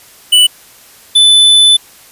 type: tone pair in turn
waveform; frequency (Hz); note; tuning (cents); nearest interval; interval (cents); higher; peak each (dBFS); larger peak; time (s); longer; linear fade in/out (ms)
square; 2970 / 3504; F#7 / A7; +6 / -8; minor third; 286; second; -4; neither; 0.32-0.47 / 1.15-1.77; second; 10
effects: white hiss -40 dBFS RMS until 2.11 s + resampled to 32000 Hz